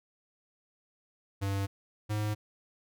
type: tone pair in turn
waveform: square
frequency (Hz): 98.5 / 105.89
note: G2 / G#2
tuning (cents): +9 / +34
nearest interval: minor second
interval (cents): 125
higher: second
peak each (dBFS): -30 / -30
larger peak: neither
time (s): 1.41-1.67 / 2.09-2.35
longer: neither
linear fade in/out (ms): 20
effects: none